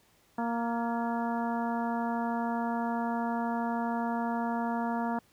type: harmonic tone with a mistuned harmonic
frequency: 233.1 Hz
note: A#3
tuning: in tune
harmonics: 1 / 2 / 3 / 4 / 5 / 6 / 7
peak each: -31 / -41 / -35 / -35 / -44 / -43 / -46 dBFS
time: 0.38-5.19 s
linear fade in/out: 5 ms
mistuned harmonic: 7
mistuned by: +59 cents
effects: pink hiss -65 dBFS RMS until 5.32 s + high-pass 60 Hz 12 dB/octave